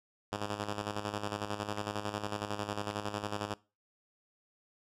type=tone with tremolo; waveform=5% pulse; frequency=103.83 Hz; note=G#2; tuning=in tune; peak=-22 dBFS; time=0.32-3.54 s; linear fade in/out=5 ms; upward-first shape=square; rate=11 Hz; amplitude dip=60%; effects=noise-tail reverb RT60 0.3 s tail -21 dB re dry + low-pass 8000 Hz 12 dB/octave